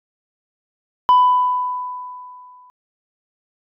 sine tone with exponential decay, 997 Hz, B5, 16 cents sharp, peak -5 dBFS, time 1.09-2.7 s, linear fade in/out 0 ms, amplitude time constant 350 ms, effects tanh soft clip ceiling -7 dBFS

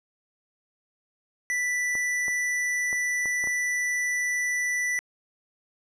square tone, 1975.5 Hz, B6, in tune, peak -25 dBFS, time 1.5-4.99 s, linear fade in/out 0 ms
clicks, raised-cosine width 1 ms, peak -26 dBFS, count 6, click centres 1.953 / 2.282 / 2.929 / 3.257 / 3.44 / 3.473 s
effects low-pass 10000 Hz 12 dB/octave

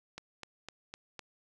click train, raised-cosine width 0.2 ms, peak -25 dBFS, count 5, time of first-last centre 0.18-1.193 s, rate 3.95 Hz, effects none

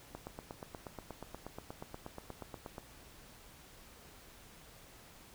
click train, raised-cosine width 1 ms, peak -29 dBFS, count 23, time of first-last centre 0.15-2.782 s, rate 8.36 Hz, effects pink hiss -57 dBFS RMS until 5.34 s

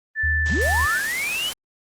sine tone with tremolo, 1760 Hz, A6, in tune, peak -19 dBFS, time 0.15-1.02 s, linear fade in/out 50 ms, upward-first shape triangle, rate 1.9 Hz, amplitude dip 30%
sine tone, 77.1 Hz, D#2, 15 cents flat, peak -22 dBFS, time 0.23-0.86 s, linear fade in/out 10 ms
white noise, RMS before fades -30 dBFS, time 0.46-1.53 s, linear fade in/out 0 ms
sine linear sweep, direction up, 49.12 to 3136 Hz, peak -23 dBFS, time 0.47-1.53 s, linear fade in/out 50 ms
effects low-pass 12000 Hz 12 dB/octave + Opus 24 kbps

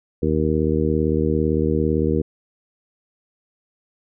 harmonic tone, 77.78 Hz, D#2, in tune, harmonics 1 / 2 / 3 / 4 / 5 / 6, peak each -24 / -24 / -24 / -24 / -24 / -24 dBFS, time 0.22-2.22 s, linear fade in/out 10 ms, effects none

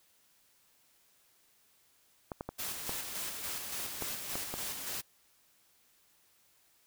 clicks, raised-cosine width 1 ms, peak -23 dBFS, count 7, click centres 2.318 / 2.409 / 2.49 / 2.894 / 4.023 / 4.355 / 4.54 s
white noise with tremolo, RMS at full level -38 dBFS, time 2.58-5.02 s, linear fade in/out 20 ms, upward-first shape square, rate 3.5 Hz, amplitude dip 35%
effects white hiss -68 dBFS RMS until 6.86 s

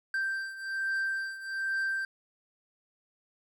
triangle beating tone pair, 1568 / 1569.2 Hz, G6 / G6, 0 / +1 cents, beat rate 1.2 Hz, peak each -30 / -34 dBFS, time 0.14-2.05 s, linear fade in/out 2 ms, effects none

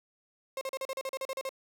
35% pulse tone bursts, 533 Hz, C5, 32 cents sharp, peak -31 dBFS, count 12, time 0.57-1.492 s, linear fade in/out 2 ms, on 42 ms, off 38 ms, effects none

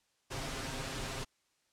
pink noise with comb filter, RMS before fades -39 dBFS, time 0.3-1.25 s, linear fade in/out 20 ms, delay 7.5 ms, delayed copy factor +0.65, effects white hiss -75 dBFS RMS until 1.72 s + low-pass 8000 Hz 12 dB/octave

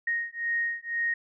sine beating tone pair, 1864.7 / 1866.7 Hz, A#6 / A#6, 0 / +2 cents, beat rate 2 Hz, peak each -30 dBFS, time 0.07-1.14 s, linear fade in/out 5 ms, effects none

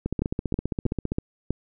two click trains, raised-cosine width 3 ms, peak -11 / -13 dBFS, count 5 / 17, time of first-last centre 0.22-1.506 / 0.06-1.12 s, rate 3.11 / 15.1 Hz, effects none

